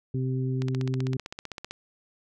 harmonic tone, 129.9 Hz, C3, 12 cents flat, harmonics 1 / 2 / 3, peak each -26 / -33 / -36 dBFS, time 0.14-1.17 s, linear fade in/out 5 ms
click train, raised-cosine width 0.2 ms, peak -19 dBFS, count 18, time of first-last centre 0.62-1.71 s, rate 15.6 Hz
effects none

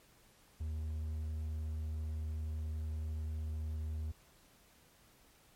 triangle tone, 77.78 Hz, D#2, in tune, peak -34 dBFS, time 0.6-4.12 s, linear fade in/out 10 ms, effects pink hiss -65 dBFS RMS until 5.55 s + MP3 64 kbps

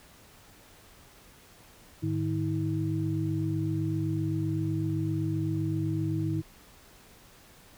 sine tone cluster, 104.5 / 152.3 / 321 Hz, G#2 / D#3 / E4, +11 / -37 / -46 cents, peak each -31 dBFS, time 2.02-6.42 s, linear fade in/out 20 ms, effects pink hiss -55 dBFS RMS until 7.77 s

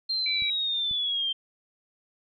sine linear sweep, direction down, 4194 to 3136 Hz, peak -25 dBFS, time 0.09-1.33 s, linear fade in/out 10 ms
sine tone, 2321 Hz, D7, 21 cents flat, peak -29 dBFS, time 0.26-0.5 s, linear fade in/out 2 ms
clicks, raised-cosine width 5 ms, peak -33 dBFS, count 2, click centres 0.422 / 0.912 s
effects none

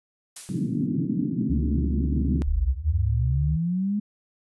blue noise with exponential decay, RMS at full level -33 dBFS, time 0.36-0.87 s, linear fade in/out 5 ms, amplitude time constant 110 ms
white band-pass noise, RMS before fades -26 dBFS, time 0.49-2.42 s, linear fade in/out 0 ms, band 120 to 300 Hz, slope 48 dB/octave
sine tone, 71.3 Hz, C#2, 49 cents sharp, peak -23 dBFS, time 1.49-3.57 s, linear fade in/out 20 ms
sine linear sweep, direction up, 32.7 to 211.1 Hz, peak -22 dBFS, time 2.46-4 s, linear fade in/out 10 ms
effects resampled to 24000 Hz

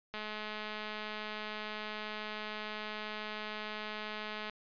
click train, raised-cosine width 0.3 ms, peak -25 dBFS, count 929, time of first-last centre 0.14-4.497 s, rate 213 Hz, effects resampled to 11025 Hz

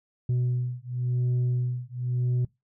sine beating tone pair, 123.47 / 124.41 Hz, B2 / B2, 0 / +13 cents, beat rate 0.94 Hz, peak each -25 dBFS, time 0.29-2.45 s, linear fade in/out 5 ms, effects noise-tail reverb RT60 0.2 s tail -23 dB re dry + tanh soft clip ceiling -21 dBFS

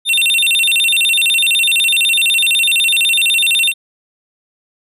square tone with vibrato, 3136 Hz, G7, in tune, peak -11 dBFS, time 0.05-3.74 s, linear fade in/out 50 ms, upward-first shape square, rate 12 Hz, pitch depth 250 cents each way, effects none

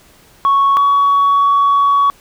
sine tone pair in turn, 1108.7 / 1124.8 Hz, C#6 / C#6, 0 / +25 cents, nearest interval unison, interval 25 cents, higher second, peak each -7 dBFS, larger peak neither, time 0.45-0.77 / 0.77-2.1 s, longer second, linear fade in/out 0 ms, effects tanh soft clip ceiling -6 dBFS + pink hiss -47 dBFS RMS until 2.2 s

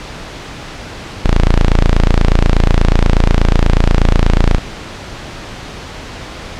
sawtooth tone, 28.27 Hz, A0, 48 cents sharp, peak -3 dBFS, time 1.24-4.59 s, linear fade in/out 20 ms, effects pink hiss -28 dBFS RMS until 6.59 s + low-pass 5000 Hz 12 dB/octave

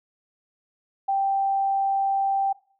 sine tone, 784 Hz, G5, in tune, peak -20 dBFS, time 1.08-2.53 s, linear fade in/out 10 ms, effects noise-tail reverb RT60 0.4 s tail -18 dB re dry

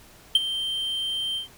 triangle tone with ADSR envelope, 3136 Hz, G7, in tune, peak -10 dBFS, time 0.35-1.48 s, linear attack 4 ms, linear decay 26 ms, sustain -14 dB, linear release 120 ms, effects pink hiss -51 dBFS RMS until 1.57 s

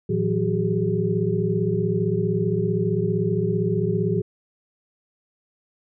sine tone cluster, 112.8 / 164.6 / 182.2 / 378.8 / 414.2 Hz, A2 / E3 / F#3 / F#4 / G#4, +44 / -2 / -26 / +41 / -5 cents, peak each -26 dBFS, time 0.09-4.22 s, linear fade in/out 10 ms, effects none

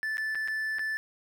triangle tone with dropouts, 1753 Hz, A6, 7 cents flat, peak -27 dBFS, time 0.03-0.97 s, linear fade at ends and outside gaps 0 ms, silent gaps 0.171-0.181 / 0.348-0.354 / 0.476-0.483 / 0.785-0.793 s, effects none

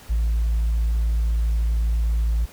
sine tone, 56 Hz, A1, 31 cents sharp, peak -16 dBFS, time 0.09-2.46 s, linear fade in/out 20 ms, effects tanh soft clip ceiling -16 dBFS + pink hiss -46 dBFS RMS until 2.52 s

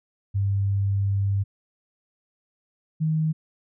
sine tone pair in turn, 99.1 / 157.31 Hz, G2 / D#3, +19 / +19 cents, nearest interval minor sixth, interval 800 cents, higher second, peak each -20 dBFS, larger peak neither, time 0.34-1.44 / 3-3.33 s, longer first, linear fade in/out 20 ms, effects none

